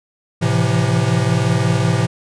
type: chord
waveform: square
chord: F major seventh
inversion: first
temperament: equal with one note detuned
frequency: 110 / 130.81 / 164.81 / 170.23 Hz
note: A2 / C3 / E3 / F3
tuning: 0 / 0 / 0 / -44 cents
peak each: -19 / -19 / -24 / -21 dBFS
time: 0.41-2.07 s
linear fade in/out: 20 ms
effects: resampled to 22050 Hz